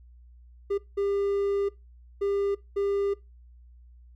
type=tone bursts at uneven times; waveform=triangle; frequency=400 Hz; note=G4; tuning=35 cents sharp; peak=-22 dBFS; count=4; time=0.7-0.78 / 0.97-1.69 / 2.21-2.55 / 2.76-3.14 s; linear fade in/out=10 ms; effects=noise-tail reverb RT60 0.2 s tail -19 dB re dry + added 60 Hz sine -49 dBFS peak until 4.15 s